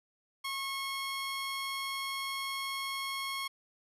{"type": "tone", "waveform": "15% pulse", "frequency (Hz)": 1089, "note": "C#6", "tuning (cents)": -31, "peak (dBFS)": -28, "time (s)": [0.44, 3.48], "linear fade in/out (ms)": 10, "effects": ["resampled to 32000 Hz"]}